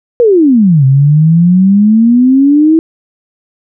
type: exponential two-way sweep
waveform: sine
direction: down then up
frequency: 496.7 to 131.1 to 327.4 Hz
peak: -3 dBFS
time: 0.2-2.79 s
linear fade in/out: 0 ms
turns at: 0.85 s
effects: none